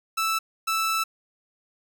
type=tone pair in turn; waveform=sawtooth; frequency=1318.5 / 1318.5 Hz; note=E6 / E6; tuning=0 / 0 cents; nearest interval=unison; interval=0 cents; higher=neither; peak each=-19 dBFS; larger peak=neither; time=0.17-0.39 / 0.67-1.04 s; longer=second; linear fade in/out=10 ms; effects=none